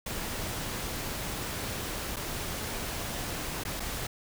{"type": "noise with dropouts", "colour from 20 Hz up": "pink", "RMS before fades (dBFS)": -35, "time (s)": [0.06, 4.07], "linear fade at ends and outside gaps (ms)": 5, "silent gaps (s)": [[2.161, 2.166], [3.637, 3.65], [3.798, 3.802]], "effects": []}